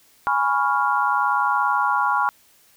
sine chord, C# dominant seventh, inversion second, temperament equal, 830.6 / 987.8 / 1108.7 / 1396.9 Hz, G#5 / B5 / C#6 / E#6, 0 / 0 / 0 / 0 cents, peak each -23 dBFS, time 0.27-2.29 s, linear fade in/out 0 ms, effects white hiss -56 dBFS RMS until 2.76 s

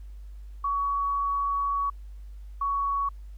sine tone pair in turn, 1126 / 1119.5 Hz, C#6 / C#6, +27 / +17 cents, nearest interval unison, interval 10 cents, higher first, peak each -24 dBFS, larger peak neither, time 0.64-1.9 / 2.61-3.09 s, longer first, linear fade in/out 5 ms, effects added 50 Hz sine -39 dBFS peak until 3.37 s + pink hiss -67 dBFS RMS until 3.37 s

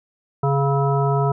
harmonic tone with a mistuned harmonic, 138.9 Hz, C#3, 4 cents sharp, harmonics 1 / 3 / 5 / 7 / 9, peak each -18 / -23 / -25 / -26 / -28 dBFS, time 0.43-1.32 s, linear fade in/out 5 ms, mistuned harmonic 9, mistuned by +67 cents, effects none

